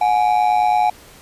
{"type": "ring-modulated tone", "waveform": "triangle", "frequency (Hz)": 784, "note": "G5", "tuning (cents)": 0, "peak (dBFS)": -8, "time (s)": [0.01, 0.9], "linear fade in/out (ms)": 5, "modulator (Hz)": 54.5, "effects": ["pink hiss -44 dBFS RMS until 1.21 s", "resampled to 32000 Hz"]}